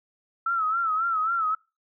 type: tone with vibrato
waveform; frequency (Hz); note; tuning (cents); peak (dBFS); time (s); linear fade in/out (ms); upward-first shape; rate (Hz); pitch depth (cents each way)
sine; 1318.5; E6; 0; -22; 0.46-1.55; 5; sine; 3.7; 87
effects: noise-tail reverb RT60 0.3 s tail -26 dB re dry